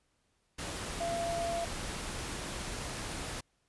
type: tone in noise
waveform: sine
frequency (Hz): 680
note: F5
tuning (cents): -46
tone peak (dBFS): -32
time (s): 1-1.65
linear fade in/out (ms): 10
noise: pink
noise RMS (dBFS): -39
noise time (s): 0.58-3.41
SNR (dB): +4
effects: pink hiss -75 dBFS RMS until 3.68 s + resampled to 24000 Hz